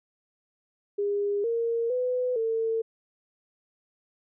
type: tone with pitch steps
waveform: sine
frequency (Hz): 406.6 / 463.4 / 501 / 450.6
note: G#4 / A#4 / B4 / A4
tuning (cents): -37 / -10 / +25 / +41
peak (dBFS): -24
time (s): 0.98-2.82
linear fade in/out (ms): 10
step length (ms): 460
effects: none